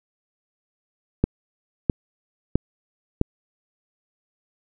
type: click train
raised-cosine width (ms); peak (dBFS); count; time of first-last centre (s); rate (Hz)
3; -4; 4; 1.24-3.214; 1.52
effects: none